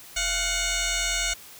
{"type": "tone with frequency modulation", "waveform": "sine", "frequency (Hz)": 2136, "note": "C7", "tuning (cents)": 35, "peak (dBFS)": -21, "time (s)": [0.16, 1.34], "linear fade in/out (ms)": 10, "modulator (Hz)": 727, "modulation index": 7.7, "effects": ["tanh soft clip ceiling -22 dBFS", "white hiss -46 dBFS RMS until 1.59 s"]}